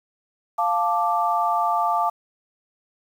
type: chord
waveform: sine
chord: D minor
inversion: first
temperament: equal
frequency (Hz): 698.5 / 880 / 1174.7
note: F5 / A5 / D6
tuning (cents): 0 / 0 / 0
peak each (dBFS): -23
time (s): 0.58-2.1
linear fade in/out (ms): 10
effects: 8-bit